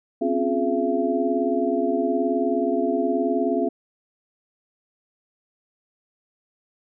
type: tone cluster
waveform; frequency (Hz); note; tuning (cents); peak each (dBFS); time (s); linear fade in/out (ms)
sine; 256.4 / 275.4 / 353.1 / 422.7 / 676; C4 / C#4 / F4 / G#4 / E5; -35 / -11 / +19 / +31 / +43; -26; 0.21-3.69; 10
effects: none